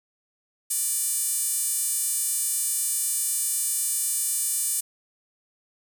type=tone with high-pass filter; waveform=sawtooth; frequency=592 Hz; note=D5; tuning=14 cents sharp; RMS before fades=-26 dBFS; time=0.7-4.81 s; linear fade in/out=10 ms; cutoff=8900 Hz; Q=2.7; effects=none